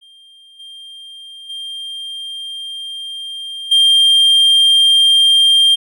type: tone with level steps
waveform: triangle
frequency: 3190 Hz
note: G7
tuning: 30 cents sharp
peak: -40 / -31 / -23 / -6 dBFS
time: 0.01-5.76 s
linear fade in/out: 20 ms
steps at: 0.59 / 1.49 / 3.71 s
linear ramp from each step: 10 ms
effects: none